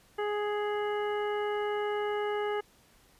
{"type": "harmonic tone", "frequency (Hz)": 416.1, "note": "G#4", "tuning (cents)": 3, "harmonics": [1, 2, 3, 4, 5, 7], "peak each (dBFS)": [-30, -36, -40, -42, -44, -47], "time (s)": [0.18, 2.61], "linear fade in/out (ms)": 10, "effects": ["pink hiss -62 dBFS RMS until 3.19 s", "resampled to 32000 Hz"]}